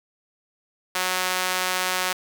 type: tone with high-pass filter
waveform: sawtooth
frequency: 183.9 Hz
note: F#3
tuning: 10 cents flat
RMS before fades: -25 dBFS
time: 0.95-2.13 s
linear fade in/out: 5 ms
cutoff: 1000 Hz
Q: 0.62
effects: none